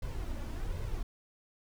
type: noise with flanger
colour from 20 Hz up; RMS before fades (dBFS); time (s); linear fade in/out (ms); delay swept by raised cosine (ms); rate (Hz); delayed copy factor
brown; -36; 0.02-1.03; 5; 1.9 to 3.5; 1.3; +0.55
effects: none